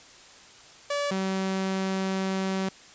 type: tone pair in turn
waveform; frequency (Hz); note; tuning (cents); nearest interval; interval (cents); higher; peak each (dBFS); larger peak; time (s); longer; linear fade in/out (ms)
sawtooth; 575 / 190.89; D5 / G3; -37 / -46; octave + perfect fifth; 1909; first; -22; neither; 0.9-1.11 / 1.11-2.69; second; 5
effects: white hiss -50 dBFS RMS until 2.94 s + resampled to 16000 Hz